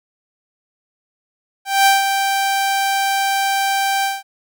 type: tone with ADSR envelope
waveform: sawtooth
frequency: 784 Hz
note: G5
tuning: in tune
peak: -5 dBFS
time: 1.65-4.23 s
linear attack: 210 ms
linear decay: 160 ms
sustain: -7 dB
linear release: 190 ms
effects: none